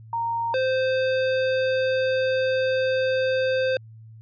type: tone pair in turn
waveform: sine / square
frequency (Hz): 927 / 520.3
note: A#5 / C5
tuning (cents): -10 / -10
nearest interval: minor seventh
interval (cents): 1000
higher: first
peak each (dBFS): -23 / -21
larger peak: second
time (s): 0.13-0.54 / 0.54-3.77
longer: second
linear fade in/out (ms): 2
effects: added 111 Hz sine -42 dBFS peak until 4.21 s + resampled to 11025 Hz